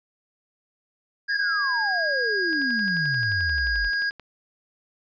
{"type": "tone", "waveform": "square", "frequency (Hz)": 1636, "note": "G#6", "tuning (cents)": -26, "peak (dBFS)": -23, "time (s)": [1.28, 4.11], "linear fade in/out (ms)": 20}
{"type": "exponential sweep", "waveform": "sine", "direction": "down", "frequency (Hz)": [1861, 43.65], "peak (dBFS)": -27, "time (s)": [1.29, 3.91], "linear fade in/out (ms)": 50}
{"type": "click train", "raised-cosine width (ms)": 0.3, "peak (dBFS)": -26, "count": 20, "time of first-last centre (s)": [2.53, 4.197], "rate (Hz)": 11.4}
{"effects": ["resampled to 16000 Hz"]}